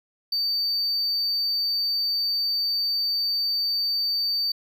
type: tone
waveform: triangle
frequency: 4598 Hz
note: D8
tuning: 37 cents flat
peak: -21 dBFS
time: 0.32-4.52 s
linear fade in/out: 5 ms
effects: none